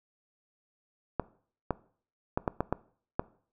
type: clicks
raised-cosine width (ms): 1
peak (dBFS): -13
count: 7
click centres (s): 1.197 / 1.707 / 2.375 / 2.478 / 2.606 / 2.726 / 3.195
effects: noise-tail reverb RT60 0.5 s tail -20 dB re dry